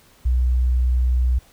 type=tone; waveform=sine; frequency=62.2 Hz; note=B1; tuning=13 cents sharp; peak=-15 dBFS; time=0.25-1.39 s; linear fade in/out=10 ms; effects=pink hiss -53 dBFS RMS until 1.52 s